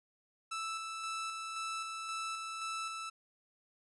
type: tone with tremolo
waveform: sawtooth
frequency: 1318.5 Hz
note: E6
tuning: in tune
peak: -33 dBFS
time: 0.51-3.1 s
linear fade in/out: 10 ms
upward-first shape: square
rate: 1.9 Hz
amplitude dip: 30%
effects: resampled to 24000 Hz